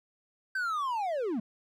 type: linear sweep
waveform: triangle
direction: down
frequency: 1568 to 197.1 Hz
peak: -27 dBFS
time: 0.55-1.4 s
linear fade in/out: 5 ms
effects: none